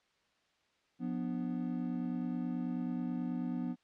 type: chord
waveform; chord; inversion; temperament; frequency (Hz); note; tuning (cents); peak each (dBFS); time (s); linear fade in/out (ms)
triangle; B diminished; second; just; 177.8 / 246.9 / 296.3; F3 / B3 / D4; +31 / 0 / +15; -37 / -34 / -40; 0.99-3.76; 50
effects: white hiss -73 dBFS RMS until 3.83 s + low-pass 4000 Hz 12 dB/octave